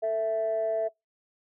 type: tone pair together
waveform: sine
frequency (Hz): 444.1 / 660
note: A4 / E5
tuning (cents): +16 / +2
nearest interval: perfect fifth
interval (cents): 686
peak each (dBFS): -31 / -24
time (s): 0.02-0.89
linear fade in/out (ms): 20
effects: noise-tail reverb RT60 0.2 s tail -26 dB re dry + tanh soft clip ceiling -20 dBFS